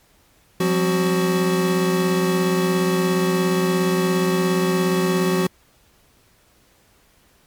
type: tone cluster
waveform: square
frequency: 176.3 / 193.4 / 260.8 / 372.9 Hz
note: F3 / G3 / C4 / F#4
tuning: +17 / -23 / -5 / +14 cents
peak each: -21 / -29 / -30 / -21 dBFS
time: 0.6-5.47 s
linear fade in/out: 5 ms
effects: pink hiss -57 dBFS RMS until 7.46 s + MP3 96 kbps